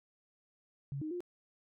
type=tone with pitch steps; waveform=sine; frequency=139.2 / 310.1 / 354 Hz; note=C#3 / D#4 / F4; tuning=+8 / -6 / +23 cents; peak=-36 dBFS; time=0.92-1.205 s; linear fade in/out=0 ms; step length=95 ms; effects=none